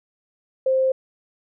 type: tone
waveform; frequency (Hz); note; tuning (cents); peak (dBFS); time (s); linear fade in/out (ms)
sine; 525; C5; +6; -16; 0.66-0.92; 5
effects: none

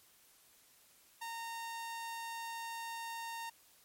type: tone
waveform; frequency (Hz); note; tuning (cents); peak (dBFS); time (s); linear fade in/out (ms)
sawtooth; 920; A#5; -23; -37; 1.21-3.5; 10
effects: white hiss -65 dBFS RMS until 3.84 s + MP3 64 kbps

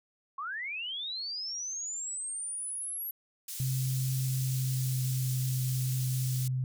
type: linear sweep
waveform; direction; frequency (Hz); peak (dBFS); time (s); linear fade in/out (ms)
sine; up; 1049 to 11710; -34; 0.38-3.11; 5
type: high-pass noise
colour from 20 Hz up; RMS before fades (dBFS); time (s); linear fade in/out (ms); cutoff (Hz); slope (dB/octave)
pink; -40; 3.48-6.48; 5; 6200; 12
type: tone with pitch glide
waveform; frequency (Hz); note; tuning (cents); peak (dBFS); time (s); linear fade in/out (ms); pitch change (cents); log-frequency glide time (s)
sine; 130.81 to 128.86; C3 to C3; 0 to -26; -28; 3.6-6.64; 0; -26; 4.24-5.29
effects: none

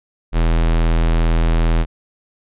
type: tone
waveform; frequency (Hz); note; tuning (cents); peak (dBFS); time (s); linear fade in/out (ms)
square; 41.2; E1; 0; -13; 0.32-1.86; 50
effects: resampled to 8000 Hz

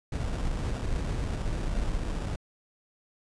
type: noise with sample-and-hold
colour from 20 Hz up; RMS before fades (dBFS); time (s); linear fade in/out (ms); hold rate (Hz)
brown; -30; 0.12-2.36; 5; 2100
effects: resampled to 22050 Hz

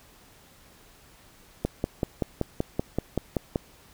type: click train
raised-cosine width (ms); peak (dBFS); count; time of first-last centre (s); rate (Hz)
2; -11; 11; 1.65-3.558; 5.24
effects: pink hiss -55 dBFS RMS until 3.93 s

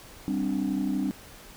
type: chord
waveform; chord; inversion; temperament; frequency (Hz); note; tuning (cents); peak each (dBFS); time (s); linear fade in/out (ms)
sine; G suspended fourth; none; equal; 196 / 261.6 / 293.7; G3 / C4 / D4; 0 / 0 / 0; -28; 0.28-1.11; 0
effects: tanh soft clip ceiling -20 dBFS + pink hiss -48 dBFS RMS until 1.56 s

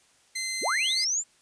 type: tone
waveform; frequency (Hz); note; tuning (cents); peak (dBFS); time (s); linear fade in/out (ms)
15% pulse; 2068; C7; -21; -23; 0.35-1.05; 10
type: linear sweep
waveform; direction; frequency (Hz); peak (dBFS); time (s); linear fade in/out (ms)
sine; up; 140 to 7459; -24; 0.61-1.24; 50
effects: white hiss -62 dBFS RMS until 1.41 s + resampled to 22050 Hz

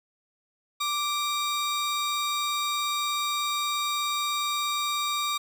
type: tone pair together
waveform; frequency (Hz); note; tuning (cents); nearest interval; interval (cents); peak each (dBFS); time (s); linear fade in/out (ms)
35% pulse; 1174.7 / 3729; D6 / A#7; 0 / 0; octave + minor sixth; 2000; -26 / -28; 0.8-5.38; 10
effects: none

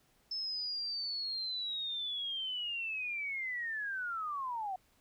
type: linear sweep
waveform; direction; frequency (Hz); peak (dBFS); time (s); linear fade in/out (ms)
sine; down; 5270 to 729; -35; 0.31-4.76; 5
effects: pink hiss -70 dBFS RMS until 5 s

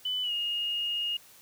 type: tone with pitch glide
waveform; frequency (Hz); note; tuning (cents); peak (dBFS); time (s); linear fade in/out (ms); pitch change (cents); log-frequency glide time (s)
sine; 3000 to 2853; F#7 to F7; +23 to +36; -28; 0.05-1.17; 5; -87; 0.23-0.32
effects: white hiss -55 dBFS RMS until 1.41 s

